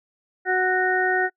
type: harmonic tone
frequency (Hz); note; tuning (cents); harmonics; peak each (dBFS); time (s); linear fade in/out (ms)
370; F#4; 0; 1 / 2 / 4 / 5; -24 / -24 / -24 / -24; 0.45-1.3; 50
effects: noise-tail reverb RT60 0.1 s tail -26 dB re dry